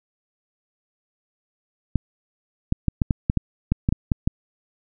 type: clicks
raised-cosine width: 5 ms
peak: -6 dBFS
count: 12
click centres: 1.957 / 2.724 / 2.883 / 3.018 / 3.108 / 3.299 / 3.373 / 3.72 / 3.889 / 3.925 / 4.118 / 4.275 s
effects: none